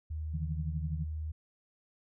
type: tone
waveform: sine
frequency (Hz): 77.78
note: D#2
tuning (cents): 0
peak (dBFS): -34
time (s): 0.1-1.32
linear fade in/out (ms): 10
type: tone with tremolo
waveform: sine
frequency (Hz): 155.56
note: D#3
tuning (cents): 0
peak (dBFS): -30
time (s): 0.33-1.05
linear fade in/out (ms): 20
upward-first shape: triangle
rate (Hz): 12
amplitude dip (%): 100
effects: none